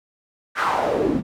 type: noise with band-pass filter sweep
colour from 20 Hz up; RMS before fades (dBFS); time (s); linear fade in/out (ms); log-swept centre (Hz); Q
pink; -21; 0.55-1.23; 50; 1600 to 210; 3.5
effects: none